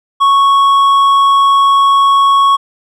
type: tone with hard clipping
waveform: sine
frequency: 1107 Hz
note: C#6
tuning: 3 cents flat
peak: -7 dBFS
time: 0.2-2.57 s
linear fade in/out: 20 ms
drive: 5 dB
effects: none